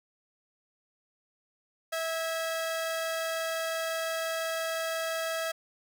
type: tone pair together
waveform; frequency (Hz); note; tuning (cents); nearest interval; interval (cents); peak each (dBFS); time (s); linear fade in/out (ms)
sawtooth; 651 / 1640.4; E5 / G#6; -22 / -22; octave + major third; 1600; -27 / -34; 1.92-5.52; 10
effects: none